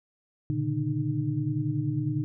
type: tone cluster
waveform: sine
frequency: 117.2 / 138.8 / 148.9 / 305 Hz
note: A#2 / C#3 / D3 / D#4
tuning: +10 / +3 / +24 / -34 cents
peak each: -31 dBFS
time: 0.5-2.24 s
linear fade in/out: 0 ms
effects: none